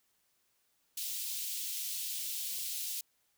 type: high-pass noise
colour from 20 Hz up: white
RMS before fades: -38 dBFS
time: 0.97-3.01 s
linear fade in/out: 5 ms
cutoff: 2900 Hz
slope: 24 dB/octave
effects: white hiss -75 dBFS RMS until 3.37 s